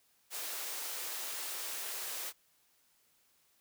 white high-pass noise, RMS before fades -40 dBFS, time 0.3-2.33 s, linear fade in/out 50 ms, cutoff 370 Hz, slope 24 dB/octave, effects white hiss -71 dBFS RMS until 3.6 s

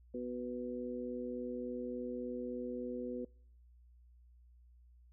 harmonic tone, 123.47 Hz, B2, in tune, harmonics 2 / 3 / 4, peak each -41 / -44 / -42 dBFS, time 0.14-3.25 s, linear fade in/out 5 ms, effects noise-tail reverb RT60 0.6 s tail -26 dB re dry + added 60 Hz sine -59 dBFS peak until 5.12 s

